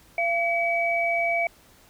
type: tone pair together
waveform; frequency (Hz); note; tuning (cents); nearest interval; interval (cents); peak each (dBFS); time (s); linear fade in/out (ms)
sine; 682 / 2279; F5 / C#7; -41 / +47; octave + major sixth; 2088; -24; 0.18-1.47; 2
effects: pink hiss -55 dBFS RMS until 1.89 s